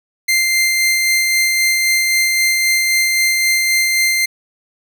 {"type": "tone with tremolo", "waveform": "sawtooth", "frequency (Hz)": 2090, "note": "C7", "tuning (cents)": -2, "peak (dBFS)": -8, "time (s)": [0.28, 4.26], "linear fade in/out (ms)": 10, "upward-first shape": "sine", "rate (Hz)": 3.8, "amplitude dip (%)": 25, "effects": []}